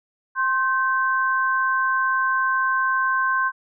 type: tone pair together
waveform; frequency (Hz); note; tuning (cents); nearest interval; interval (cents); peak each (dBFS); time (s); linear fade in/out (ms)
sine; 1056 / 1546.3; C6 / G6; +16 / -24; perfect fifth; 660; -21 / -21; 0.35-3.52; 50
effects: none